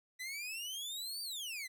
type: exponential two-way sweep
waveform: sawtooth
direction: up then down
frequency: 1975.5 to 4691 to 1975.5 Hz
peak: -37 dBFS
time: 0.19-1.68 s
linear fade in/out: 20 ms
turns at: 1.22 s
effects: none